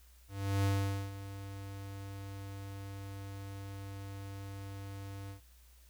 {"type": "tone with ADSR envelope", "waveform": "square", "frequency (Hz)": 98.7, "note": "G2", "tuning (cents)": 12, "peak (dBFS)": -28, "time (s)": [0.28, 5.41], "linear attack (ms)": 360, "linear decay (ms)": 470, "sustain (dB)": -15, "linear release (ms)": 110, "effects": ["added 60 Hz sine -58 dBFS peak until 5.89 s", "white hiss -66 dBFS RMS until 5.89 s"]}